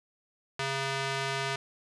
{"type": "tone with band-pass filter", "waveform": "square", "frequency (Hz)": 136.2, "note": "C#3", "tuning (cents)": -30, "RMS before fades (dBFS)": -32, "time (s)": [0.59, 1.56], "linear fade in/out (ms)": 5, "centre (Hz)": 2400, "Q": 0.56, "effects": ["resampled to 24000 Hz", "8-bit"]}